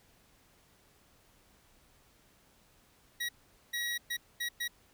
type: tone bursts at uneven times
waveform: 25% pulse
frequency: 1910 Hz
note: A#6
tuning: 42 cents sharp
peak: -29 dBFS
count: 5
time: 3.2-3.29 / 3.73-3.98 / 4.1-4.17 / 4.4-4.49 / 4.6-4.68 s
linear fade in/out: 10 ms
effects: pink hiss -65 dBFS RMS until 4.93 s